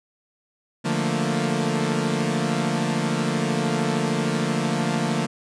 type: chord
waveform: sawtooth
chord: Bb major seventh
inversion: first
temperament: equal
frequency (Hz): 146.83 / 174.61 / 220 / 233.1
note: D3 / F3 / A3 / Bb3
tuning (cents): 0 / 0 / 0 / 0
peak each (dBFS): -23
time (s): 0.84-5.27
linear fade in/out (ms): 20
effects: resampled to 22050 Hz